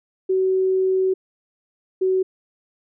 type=tone pair in turn; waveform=sine; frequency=377 / 375.5 Hz; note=F#4 / F#4; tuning=+32 / +26 cents; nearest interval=unison; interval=6 cents; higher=first; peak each=-16 dBFS; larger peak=neither; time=0.29-1.14 / 2.01-2.23 s; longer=first; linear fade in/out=10 ms; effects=none